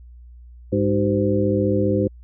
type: harmonic tone with a mistuned harmonic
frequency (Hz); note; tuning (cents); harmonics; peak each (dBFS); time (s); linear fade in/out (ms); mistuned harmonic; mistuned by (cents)
102.3; G#2; -26; 1 / 2 / 3 / 4 / 5; -23 / -23 / -23 / -23 / -23; 0.72-2.08; 10; 4; -120
effects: added 60 Hz sine -40 dBFS peak until 2.23 s